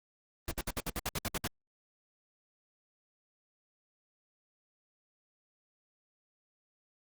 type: noise bursts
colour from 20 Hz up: pink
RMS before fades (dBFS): -34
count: 11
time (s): 0.48-1.474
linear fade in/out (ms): 2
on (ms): 34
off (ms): 62
effects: Opus 24 kbps